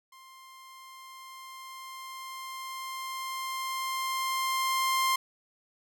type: tone with level ramp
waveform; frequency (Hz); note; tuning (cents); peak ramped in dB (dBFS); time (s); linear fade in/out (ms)
sawtooth; 1053; C6; +11; -47 to -20; 0.12-5.16; 5
effects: none